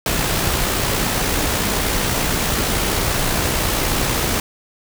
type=noise with amplitude modulation; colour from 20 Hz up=pink; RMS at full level=-18 dBFS; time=0.06-4.4 s; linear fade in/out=2 ms; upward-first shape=sine; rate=61 Hz; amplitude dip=30%; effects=none